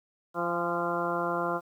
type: harmonic tone with a mistuned harmonic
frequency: 172.7 Hz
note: F3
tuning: 19 cents flat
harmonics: 1 / 2 / 3 / 4 / 5 / 6 / 7 / 8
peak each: -38 / -34 / -34 / -34 / -39 / -34 / -37 / -35 dBFS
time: 0.34-1.61 s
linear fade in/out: 50 ms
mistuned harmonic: 5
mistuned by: -41 cents
effects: 10-bit